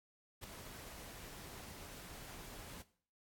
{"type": "noise with ADSR envelope", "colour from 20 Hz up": "pink", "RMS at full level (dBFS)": -45, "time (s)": [0.41, 2.83], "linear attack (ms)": 31, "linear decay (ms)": 3, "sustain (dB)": -7, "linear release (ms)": 17, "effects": ["noise-tail reverb RT60 0.5 s tail -17 dB re dry", "AAC 64 kbps"]}